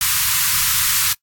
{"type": "band-stop noise", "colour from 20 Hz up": "white", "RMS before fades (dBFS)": -17, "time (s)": [0.01, 1.13], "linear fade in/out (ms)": 2, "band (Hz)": [150, 1000], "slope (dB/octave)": 48, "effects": ["noise-tail reverb RT60 0.1 s tail -21 dB re dry", "AAC 64 kbps"]}